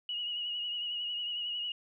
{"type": "tone with vibrato", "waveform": "sine", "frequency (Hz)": 2900, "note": "F#7", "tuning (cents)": -35, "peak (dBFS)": -33, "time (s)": [0.09, 1.72], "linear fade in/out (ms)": 2, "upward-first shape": "sine", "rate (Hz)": 11, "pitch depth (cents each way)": 34, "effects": []}